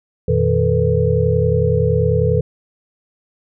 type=tone cluster; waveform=sine; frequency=88 / 119.4 / 158.1 / 439.9 / 490.5 Hz; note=F2 / A#2 / D#3 / A4 / B4; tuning=+14 / +42 / +28 / 0 / -12 cents; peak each=-19 dBFS; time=0.28-2.41 s; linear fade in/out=5 ms; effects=none